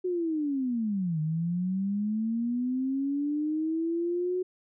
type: linear two-way sweep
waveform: sine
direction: down then up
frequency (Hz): 370 to 152.6 to 369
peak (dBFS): -26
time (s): 0.04-4.43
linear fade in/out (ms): 10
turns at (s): 1.2
effects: none